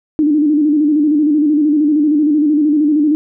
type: tone with vibrato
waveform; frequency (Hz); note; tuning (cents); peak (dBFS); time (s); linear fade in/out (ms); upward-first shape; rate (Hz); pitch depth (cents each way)
sine; 299.4; D4; +33; -9; 0.19-3.15; 0; square; 13; 59
effects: none